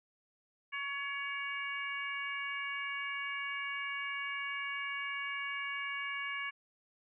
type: harmonic tone with a mistuned harmonic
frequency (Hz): 563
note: C#5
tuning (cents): +27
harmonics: 2 / 3 / 4 / 5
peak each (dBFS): -43 / -41 / -39 / -45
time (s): 0.72-6.51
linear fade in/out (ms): 20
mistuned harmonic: 2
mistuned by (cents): -15
effects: none